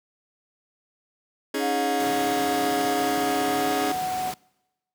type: chord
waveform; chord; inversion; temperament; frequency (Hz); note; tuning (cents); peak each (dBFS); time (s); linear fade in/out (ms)
sawtooth; C# suspended second; none; just; 277.2 / 311.8 / 415.8; C#4 / D#4 / G#4; 0 / +4 / +2; -24 / -26 / -24; 1.54-3.92; 5
type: tone with pitch glide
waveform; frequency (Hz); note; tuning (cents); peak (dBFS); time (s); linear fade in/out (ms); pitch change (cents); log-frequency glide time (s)
sine; 719 to 740.1; F#5 to F#5; -50 to 0; -25; 1.59-4.34; 50; +50; 3-3.98
type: noise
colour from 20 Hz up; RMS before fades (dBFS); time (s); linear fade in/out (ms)
pink; -34; 2-4.34; 2
effects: noise-tail reverb RT60 1.0 s tail -25 dB re dry + high-pass 150 Hz 12 dB/octave